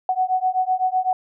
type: beating tone pair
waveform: sine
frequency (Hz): 740 / 747.9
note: F#5 / F#5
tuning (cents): 0 / +18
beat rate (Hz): 7.9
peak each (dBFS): -21 / -21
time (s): 0.09-1.13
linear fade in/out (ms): 2
effects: none